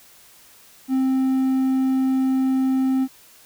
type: tone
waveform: triangle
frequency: 263 Hz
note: C4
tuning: 9 cents sharp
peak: -15 dBFS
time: 0.88-3.08 s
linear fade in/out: 50 ms
effects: white hiss -50 dBFS RMS until 3.45 s